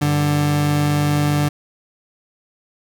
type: tone pair together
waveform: 30% pulse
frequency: 97.09 / 146.83 Hz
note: G2 / D3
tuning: -16 / 0 cents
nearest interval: perfect fifth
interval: 716 cents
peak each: -23 / -13 dBFS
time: 0.01-1.49 s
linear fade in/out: 10 ms
effects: none